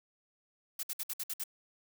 blue noise bursts, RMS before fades -37 dBFS, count 7, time 0.79-1.438 s, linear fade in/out 5 ms, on 42 ms, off 59 ms, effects none

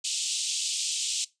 white band-pass noise, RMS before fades -30 dBFS, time 0.04-1.25 s, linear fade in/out 10 ms, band 2800 to 8500 Hz, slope 48 dB/octave, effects noise-tail reverb RT60 0.2 s tail -19 dB re dry + resampled to 22050 Hz

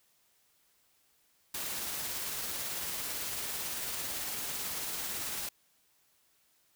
white noise with tremolo, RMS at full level -36 dBFS, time 1.54-5.49 s, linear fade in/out 5 ms, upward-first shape triangle, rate 18 Hz, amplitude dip 25%, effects white hiss -70 dBFS RMS until 6.75 s

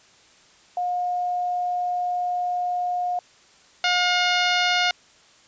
sine / 10% pulse tone pair in turn, 716 / 716 Hz, F5 / F5, +43 / +43 cents, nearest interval unison, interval 0 cents, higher neither, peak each -22 / -10 dBFS, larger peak second, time 0.77-3.19 / 3.84-4.91 s, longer first, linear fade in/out 2 ms, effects white hiss -54 dBFS RMS until 5.47 s + resampled to 16000 Hz

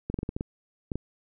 clicks, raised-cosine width 3 ms, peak -17 dBFS, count 9, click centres 0.1 / 0.142 / 0.189 / 0.231 / 0.291 / 0.365 / 0.409 / 0.918 / 0.956 s, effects none

